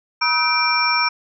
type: tone cluster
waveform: sine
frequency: 964 / 1280 / 1527 / 2355 / 5460 Hz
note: B5 / D#6 / G6 / D7 / F8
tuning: -42 / +49 / -46 / +4 / -40 cents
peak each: -22 / -22 / -28 / -20 / -21 dBFS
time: 0.21-1.09 s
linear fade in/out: 10 ms
effects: none